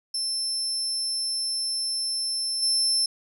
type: tone with level steps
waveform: 35% pulse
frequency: 5320 Hz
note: E8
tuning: 15 cents sharp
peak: -23 / -18 dBFS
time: 0.14-3.06 s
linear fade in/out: 5 ms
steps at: 2.62 s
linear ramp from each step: 10 ms
effects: none